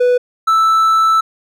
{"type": "tone pair in turn", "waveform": "triangle", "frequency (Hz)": [493.9, 1318.6], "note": ["B4", "E6"], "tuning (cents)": [0, 0], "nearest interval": "octave + perfect fourth", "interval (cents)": 1700, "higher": "second", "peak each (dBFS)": -7, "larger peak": "neither", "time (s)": [[0, 0.18], [0.47, 1.21]], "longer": "second", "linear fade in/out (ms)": 10, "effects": []}